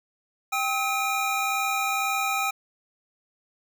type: tone cluster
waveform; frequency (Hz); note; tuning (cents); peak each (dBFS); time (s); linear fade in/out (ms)
square; 786 / 1284 / 2420; G5 / E6 / D#7; +4 / -46 / -49; -29; 0.52-2.51; 10
effects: none